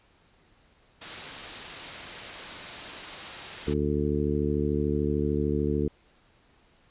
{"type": "noise", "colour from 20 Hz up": "white", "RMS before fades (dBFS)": -37, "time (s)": [1.01, 3.74], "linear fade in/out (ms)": 10}
{"type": "harmonic tone", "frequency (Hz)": 73.42, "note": "D2", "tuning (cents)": 0, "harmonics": [1, 2, 3, 4, 5, 6], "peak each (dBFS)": [-31, -31, -31, -31, -31, -31], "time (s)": [3.67, 5.88], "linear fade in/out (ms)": 5}
{"effects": ["pink hiss -62 dBFS RMS until 6.9 s", "resampled to 8000 Hz"]}